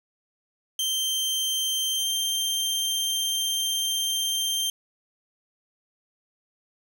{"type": "tone with pitch glide", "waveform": "sawtooth", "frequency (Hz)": [3136, 3158], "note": ["G7", "G7"], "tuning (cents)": [0, 12], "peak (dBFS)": -21, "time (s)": [0.79, 4.7], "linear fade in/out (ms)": 2, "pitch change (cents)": 12, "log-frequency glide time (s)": [1.9, 2.08], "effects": []}